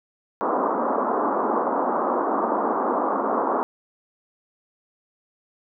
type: band-pass noise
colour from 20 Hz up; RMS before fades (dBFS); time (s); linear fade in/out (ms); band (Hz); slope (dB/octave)
white; -23; 0.41-3.63; 0; 220 to 1200; 48
effects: none